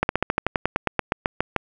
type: slowing click train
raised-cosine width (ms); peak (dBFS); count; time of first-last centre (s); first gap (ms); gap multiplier
0.5; -4; 16; 0.03-1.563; 61; 1.07
effects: none